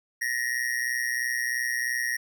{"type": "tone with amplitude modulation", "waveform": "square", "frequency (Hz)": 1874, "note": "A#6", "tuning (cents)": 9, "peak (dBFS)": -23, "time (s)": [0.21, 2.17], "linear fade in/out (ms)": 10, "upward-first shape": "sine", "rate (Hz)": 123, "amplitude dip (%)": 80, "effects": []}